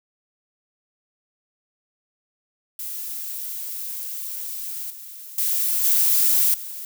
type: noise with level steps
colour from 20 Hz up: violet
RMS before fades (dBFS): -31 / -39 / -22 / -18 / -34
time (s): 2.79-6.85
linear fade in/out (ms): 2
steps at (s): 4.9 / 5.38 / 5.84 / 6.54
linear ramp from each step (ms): 2
effects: none